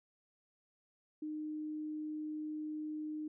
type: tone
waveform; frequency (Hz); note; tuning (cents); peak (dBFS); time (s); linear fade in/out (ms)
sine; 306.2; D#4; -28; -38; 1.22-3.28; 5
effects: none